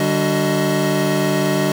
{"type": "tone cluster", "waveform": "square", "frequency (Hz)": [148.4, 194, 294.4, 374.6, 627], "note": ["D3", "G3", "D4", "F#4", "D#5"], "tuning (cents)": [18, -18, 4, 21, 13], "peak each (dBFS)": -23, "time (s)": [0, 1.72], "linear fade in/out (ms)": 2, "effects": []}